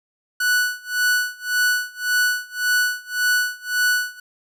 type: tone with tremolo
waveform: 45% pulse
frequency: 1480 Hz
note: F#6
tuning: in tune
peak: -15 dBFS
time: 0.4-4.2 s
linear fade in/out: 5 ms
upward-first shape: sine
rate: 1.8 Hz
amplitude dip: 95%
effects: none